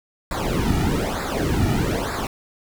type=noise with flanger; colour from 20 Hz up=brown; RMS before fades=-22 dBFS; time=0.31-2.27 s; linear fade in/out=2 ms; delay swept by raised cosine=0.33 to 1.93 ms; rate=1.1 Hz; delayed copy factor=-0.85; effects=none